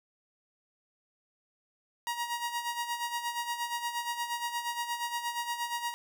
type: tone with tremolo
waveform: sawtooth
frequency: 949 Hz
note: A#5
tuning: 31 cents sharp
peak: -26 dBFS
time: 2.07-5.94 s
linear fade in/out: 0 ms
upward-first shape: sine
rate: 8.5 Hz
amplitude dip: 65%
effects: none